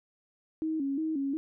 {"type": "tone with vibrato", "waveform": "sine", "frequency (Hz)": 295.5, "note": "D4", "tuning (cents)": 11, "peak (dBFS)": -28, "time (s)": [0.62, 1.37], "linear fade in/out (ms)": 0, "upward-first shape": "square", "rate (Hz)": 2.8, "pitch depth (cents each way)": 120, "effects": []}